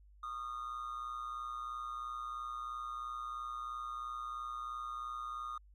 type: tone with amplitude modulation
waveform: triangle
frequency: 1228 Hz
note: D#6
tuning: 23 cents flat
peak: -34 dBFS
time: 0.23-5.58 s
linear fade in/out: 5 ms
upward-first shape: sine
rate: 123 Hz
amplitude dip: 70%
effects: tanh soft clip ceiling -31 dBFS + added 50 Hz sine -58 dBFS peak until 5.74 s